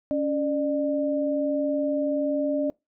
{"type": "tone pair together", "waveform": "sine", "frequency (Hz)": [280, 598.8], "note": ["C#4", "D5"], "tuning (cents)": [18, 33], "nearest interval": "octave + minor second", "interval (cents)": 1315, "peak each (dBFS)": -25, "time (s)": [0.11, 2.7], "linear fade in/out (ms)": 0, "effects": ["noise-tail reverb RT60 0.2 s tail -24 dB re dry"]}